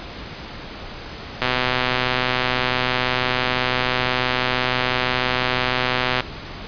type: click train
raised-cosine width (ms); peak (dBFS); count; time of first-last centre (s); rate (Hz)
0.3; -3; 604; 1.42-6.206; 126
effects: pink hiss -34 dBFS RMS until 6.67 s + resampled to 11025 Hz